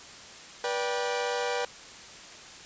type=chord; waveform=sawtooth; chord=G major; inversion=first; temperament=equal with one note detuned; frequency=485.7 / 587.3 / 784 Hz; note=B4 / D5 / G5; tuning=-29 / 0 / 0 cents; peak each=-26 / -31 / -30 dBFS; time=0.64-1.65 s; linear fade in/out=2 ms; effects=white hiss -46 dBFS RMS until 2.65 s + resampled to 16000 Hz